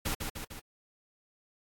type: noise with echo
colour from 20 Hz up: pink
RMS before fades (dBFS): -32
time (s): 0.05-0.15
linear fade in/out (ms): 10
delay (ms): 150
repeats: 3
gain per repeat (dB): -4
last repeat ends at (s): 0.6
effects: AAC 64 kbps